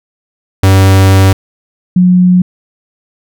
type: tone pair in turn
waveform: 45% pulse / sine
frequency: 96 / 180.88 Hz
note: G2 / F#3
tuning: -36 / -39 cents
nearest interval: major seventh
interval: 1097 cents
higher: second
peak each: -3 dBFS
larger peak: neither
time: 0.63-1.33 / 1.96-2.42 s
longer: first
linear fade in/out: 5 ms
effects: none